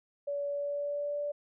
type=tone with pitch glide; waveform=sine; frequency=571 to 582.3 Hz; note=D5 to D5; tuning=-49 to -15 cents; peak=-31 dBFS; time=0.27-1.32 s; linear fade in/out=10 ms; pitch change=+34 cents; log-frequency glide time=0.47-1.19 s; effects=none